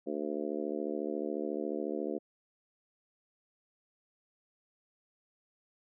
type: harmonic tone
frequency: 74.1 Hz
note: D2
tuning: 16 cents sharp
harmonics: 3 / 4 / 5 / 6 / 7 / 8 / 9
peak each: -41 / -38 / -38 / -40 / -40 / -53 / -46 dBFS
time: 0.06-2.19 s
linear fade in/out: 20 ms
effects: none